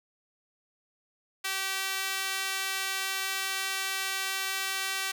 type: tone with high-pass filter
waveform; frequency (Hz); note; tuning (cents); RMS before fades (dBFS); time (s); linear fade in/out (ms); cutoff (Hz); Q
sawtooth; 385.6; G4; -28; -32; 1.44-5.12; 10; 1800; 0.84
effects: none